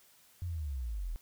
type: linear sweep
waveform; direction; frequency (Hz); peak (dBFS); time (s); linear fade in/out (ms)
sine; down; 91.4 to 36.71; -34; 0.42-1.16; 0
effects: white hiss -63 dBFS RMS until 1.21 s